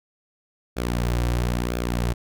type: tone with flanger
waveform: sawtooth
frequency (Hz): 59.9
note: A#1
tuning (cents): +48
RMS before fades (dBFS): -24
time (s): 0.76-2.14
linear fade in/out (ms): 20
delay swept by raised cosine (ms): 1 to 4.8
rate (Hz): 1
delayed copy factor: -0.55
effects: none